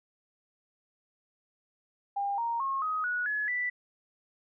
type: tone with pitch steps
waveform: sine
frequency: 802 / 932 / 1083 / 1258.5 / 1462.4 / 1699.4 / 1974.8 Hz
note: G5 / A#5 / C#6 / D#6 / F#6 / G#6 / B6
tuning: +39 / -1 / -41 / +19 / -21 / +39 / -1 cents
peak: -28 dBFS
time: 2.16-3.7 s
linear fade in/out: 10 ms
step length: 220 ms
effects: none